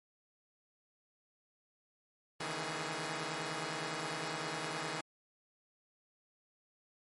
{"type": "tone cluster", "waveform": "5% pulse", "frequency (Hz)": [137.7, 154.6, 164.4, 226.4, 417.9], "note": ["C#3", "D#3", "E3", "A3", "G#4"], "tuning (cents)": [-11, -11, -4, 50, 11], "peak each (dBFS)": [-37, -30, -31, -37, -32], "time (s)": [2.4, 5.01], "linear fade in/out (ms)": 5, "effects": ["MP3 48 kbps"]}